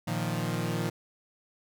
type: chord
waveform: sawtooth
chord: Bb suspended fourth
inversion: none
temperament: equal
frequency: 116.54 / 155.56 / 174.61 Hz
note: Bb2 / Eb3 / F3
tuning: 0 / 0 / 0 cents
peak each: -29 dBFS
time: 0.07-0.9 s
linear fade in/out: 10 ms
effects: none